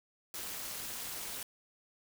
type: noise with amplitude modulation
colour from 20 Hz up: white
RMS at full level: -38 dBFS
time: 0.34-1.43 s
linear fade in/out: 2 ms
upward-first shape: sine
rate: 256 Hz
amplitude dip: 75%
effects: none